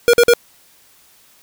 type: tone bursts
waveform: square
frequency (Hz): 475.6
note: A#4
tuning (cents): +35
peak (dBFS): -8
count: 3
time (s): 0.08-0.336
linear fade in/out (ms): 0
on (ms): 54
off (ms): 47
effects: white hiss -51 dBFS RMS until 1.42 s